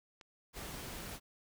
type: click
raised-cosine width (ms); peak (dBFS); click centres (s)
0.2; -36; 0.212
type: noise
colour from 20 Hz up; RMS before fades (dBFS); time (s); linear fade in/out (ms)
pink; -45; 0.53-1.2; 50
effects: none